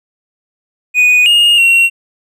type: tone with pitch steps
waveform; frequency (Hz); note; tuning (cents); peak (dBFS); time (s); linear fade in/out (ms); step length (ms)
triangle; 2477 / 2847 / 2738; D#7 / F7 / F7; -8 / +33 / -35; -4; 0.94-1.9; 50; 320
effects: none